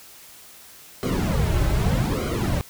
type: noise with flanger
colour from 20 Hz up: brown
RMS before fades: -22 dBFS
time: 1.03-2.61 s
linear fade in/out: 0 ms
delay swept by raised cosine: 1.1 to 4.3 ms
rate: 0.82 Hz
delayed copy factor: -1
effects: white hiss -46 dBFS RMS until 2.69 s